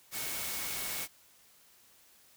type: tone in noise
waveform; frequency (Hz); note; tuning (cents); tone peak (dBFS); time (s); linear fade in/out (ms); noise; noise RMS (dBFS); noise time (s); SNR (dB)
sine; 2209; C#7; -7; -47; 0.11-1.08; 50; white; -37; 0.11-1.08; -13
effects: white hiss -62 dBFS RMS until 2.36 s